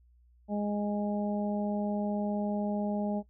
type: harmonic tone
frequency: 206.5 Hz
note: G#3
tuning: 10 cents flat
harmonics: 1 / 2 / 3 / 4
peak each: -30 / -40 / -36 / -40 dBFS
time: 0.48-3.23 s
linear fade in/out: 50 ms
effects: noise-tail reverb RT60 0.1 s tail -17 dB re dry + added 60 Hz sine -59 dBFS peak until 3.29 s